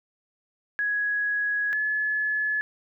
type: tone pair in turn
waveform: sine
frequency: 1670 / 1712 Hz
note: G#6 / A6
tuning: +9 / -48 cents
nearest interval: unison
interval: 43 cents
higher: second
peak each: -23 dBFS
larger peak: neither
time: 0.79-1.73 / 1.73-2.61 s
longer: first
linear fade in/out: 0 ms
effects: none